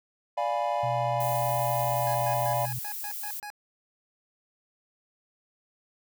triangle chord, D diminished seventh, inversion none, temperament equal, 587.3 / 698.5 / 830.6 / 987.8 Hz, D5 / F5 / Ab5 / Cb6, 0 / 0 / 0 / 0 cents, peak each -29 / -28 / -29 / -31 dBFS, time 0.37-2.66 s, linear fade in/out 10 ms
sine tone with pitch glide, 125.1 to 123.95 Hz, B2 to B2, +23 to +7 cents, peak -32 dBFS, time 0.83-2.79 s, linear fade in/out 5 ms, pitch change -16 cents, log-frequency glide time 1.74-2.46 s
violet noise, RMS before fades -36 dBFS, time 1.2-3.4 s, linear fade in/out 5 ms
25% pulse tone bursts, 830.6 Hz, G#5, in tune, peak -33 dBFS, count 8, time 2.07-3.502 s, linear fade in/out 0 ms, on 74 ms, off 120 ms
effects none

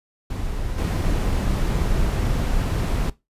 brown noise with level steps, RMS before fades -27 / -21 dBFS, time 0.3-3.1 s, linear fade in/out 5 ms, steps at 0.78 s, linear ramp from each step 5 ms, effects noise-tail reverb RT60 0.2 s tail -18 dB re dry + resampled to 32000 Hz

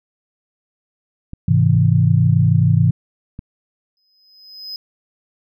clicks, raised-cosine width 5 ms, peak -18 dBFS, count 3, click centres 1.334 / 1.751 / 3.391 s
sine chord, Ab augmented, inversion none, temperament equal with one note detuned, 103.83 / 130.81 / 162.45 Hz, Ab2 / C3 / E3, 0 / 0 / -25 cents, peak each -15 dBFS, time 1.48-2.91 s, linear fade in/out 5 ms
triangle tone with exponential growth, 5050 Hz, D#8, 25 cents sharp, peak -24 dBFS, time 3.97-4.76 s, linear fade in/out 1 ms, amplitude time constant 170 ms
effects none

